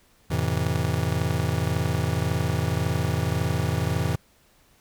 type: chord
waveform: square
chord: F major seventh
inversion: none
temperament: just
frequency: 87.31 / 109.13 / 130.96 / 163.7 Hz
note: F2 / A2 / C3 / E3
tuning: 0 / -14 / +2 / -12 cents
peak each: -29 dBFS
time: 0.3-4.16 s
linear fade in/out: 10 ms
effects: pink hiss -60 dBFS RMS until 4.8 s